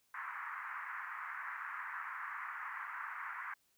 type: band-pass noise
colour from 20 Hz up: pink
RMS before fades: -44 dBFS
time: 0.14-3.54 s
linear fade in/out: 5 ms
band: 1000 to 2000 Hz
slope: 48 dB/octave
effects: white hiss -75 dBFS RMS until 3.77 s